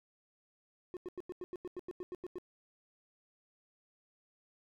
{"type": "tone bursts", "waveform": "triangle", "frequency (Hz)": 361.3, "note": "F#4", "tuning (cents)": -41, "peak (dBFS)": -37, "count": 13, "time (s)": [0.94, 2.384], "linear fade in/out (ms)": 0, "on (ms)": 28, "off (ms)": 90, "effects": []}